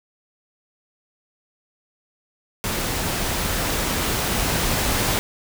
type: noise with level ramp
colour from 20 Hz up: pink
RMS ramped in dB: -25 to -21 dBFS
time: 2.64-5.19 s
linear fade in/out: 0 ms
effects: none